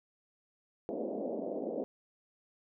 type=band-pass noise; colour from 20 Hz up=white; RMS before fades=-37 dBFS; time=0.89-1.84 s; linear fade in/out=0 ms; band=210 to 640 Hz; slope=48 dB/octave; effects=none